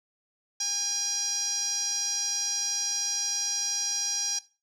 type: tone with band-pass filter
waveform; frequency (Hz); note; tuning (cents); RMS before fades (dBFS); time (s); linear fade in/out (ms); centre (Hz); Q
sawtooth; 813; G#5; -37; -30; 0.6-4.39; 5; 5500; 8.6
effects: noise-tail reverb RT60 0.3 s tail -17 dB re dry